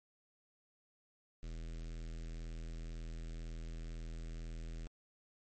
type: tone with notch filter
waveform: square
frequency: 41 Hz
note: E1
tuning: 9 cents flat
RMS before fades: -44 dBFS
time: 1.43-4.87 s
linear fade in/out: 0 ms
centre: 920 Hz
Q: 0.72
effects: MP3 32 kbps